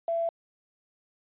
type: tone with quantisation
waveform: sine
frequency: 670 Hz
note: E5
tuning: 28 cents sharp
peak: -25 dBFS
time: 0.08-0.29 s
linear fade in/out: 2 ms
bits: 8
effects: resampled to 8000 Hz